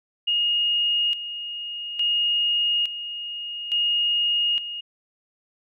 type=tone with tremolo; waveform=sine; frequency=2858 Hz; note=F7; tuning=39 cents sharp; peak=-19 dBFS; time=0.27-4.81 s; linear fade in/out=10 ms; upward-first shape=square; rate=0.58 Hz; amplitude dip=70%; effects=none